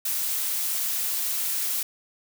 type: noise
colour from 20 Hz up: blue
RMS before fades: -27 dBFS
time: 0.05-1.83 s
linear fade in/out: 5 ms
effects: none